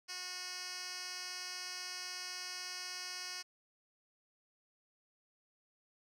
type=tone with band-pass filter; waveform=10% pulse; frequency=363.9 Hz; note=F#4; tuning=29 cents flat; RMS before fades=-44 dBFS; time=0.08-3.43 s; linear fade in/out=20 ms; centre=4800 Hz; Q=1.9; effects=none